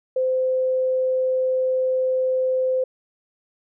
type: tone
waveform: sine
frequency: 516 Hz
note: C5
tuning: 24 cents flat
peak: -18 dBFS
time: 0.16-2.84 s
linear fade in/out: 5 ms
effects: none